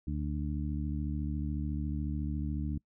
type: harmonic tone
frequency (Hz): 74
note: D2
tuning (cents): +14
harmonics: 1 / 2 / 3 / 4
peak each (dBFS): -34 / -37 / -39 / -40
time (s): 0.07-2.78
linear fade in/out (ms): 5
effects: noise-tail reverb RT60 0.1 s tail -25 dB re dry